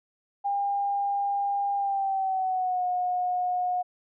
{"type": "tone with pitch glide", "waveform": "sine", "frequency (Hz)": [803, 723.7], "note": ["G5", "F#5"], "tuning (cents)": [41, -39], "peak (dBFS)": -24, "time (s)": [0.44, 3.83], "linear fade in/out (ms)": 20, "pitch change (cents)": -180, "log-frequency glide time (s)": [1.76, 2.85], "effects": []}